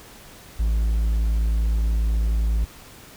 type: tone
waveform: triangle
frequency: 55 Hz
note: A1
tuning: in tune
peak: -16 dBFS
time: 0.59-2.65 s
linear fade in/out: 10 ms
effects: pink hiss -45 dBFS RMS until 3.16 s